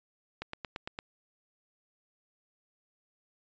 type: click train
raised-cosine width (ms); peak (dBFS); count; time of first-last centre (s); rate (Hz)
0.3; -21; 6; 0.42-0.989; 8.79
effects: resampled to 16000 Hz